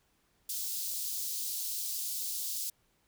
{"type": "high-pass noise", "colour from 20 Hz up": "white", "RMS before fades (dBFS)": -36, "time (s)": [0.49, 2.7], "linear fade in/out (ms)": 5, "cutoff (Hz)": 4000, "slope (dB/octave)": 24, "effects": ["pink hiss -72 dBFS RMS until 3.07 s"]}